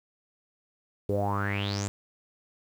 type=tone with low-pass filter sweep; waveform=sawtooth; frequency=100.5 Hz; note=G2; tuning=44 cents sharp; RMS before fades=-29 dBFS; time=1.09-1.88 s; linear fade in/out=0 ms; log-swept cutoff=420 to 8000 Hz; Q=9.3; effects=9-bit